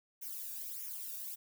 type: noise with flanger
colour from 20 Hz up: violet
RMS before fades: -43 dBFS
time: 0.21-1.36 s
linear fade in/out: 20 ms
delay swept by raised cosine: 0.23 to 0.98 ms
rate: 1.6 Hz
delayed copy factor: -0.9
effects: none